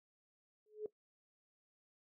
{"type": "tone with exponential growth", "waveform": "sine", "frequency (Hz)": 426.1, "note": "G#4", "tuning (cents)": 44, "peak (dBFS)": -35, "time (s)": [0.66, 0.86], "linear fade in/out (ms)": 2, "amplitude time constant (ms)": 43, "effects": ["noise-tail reverb RT60 0.1 s tail -17 dB re dry"]}